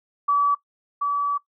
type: tone pair in turn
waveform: sine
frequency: 1147 / 1147 Hz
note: D6 / D6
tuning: -41 / -41 cents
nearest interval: unison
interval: 0 cents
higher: neither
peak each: -16 / -20 dBFS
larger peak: first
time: 0.28-0.55 / 1.01-1.38 s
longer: second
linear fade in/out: 10 ms
effects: noise-tail reverb RT60 0.1 s tail -20 dB re dry